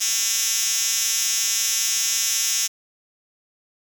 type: tone with high-pass filter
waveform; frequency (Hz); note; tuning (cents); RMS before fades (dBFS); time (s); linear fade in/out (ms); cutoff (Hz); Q
5% pulse; 225.4; A3; +42; -22; 0-2.68; 20; 5100; 2.6
effects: none